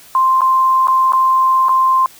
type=tone with dropouts; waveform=sine; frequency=1047 Hz; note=C6; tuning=1 cent sharp; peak=-9 dBFS; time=0.15-2.06 s; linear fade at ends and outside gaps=1 ms; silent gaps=0.408-0.417 / 0.872-0.882 / 1.122-1.133 / 1.685-1.692 s; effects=white hiss -42 dBFS RMS until 2.19 s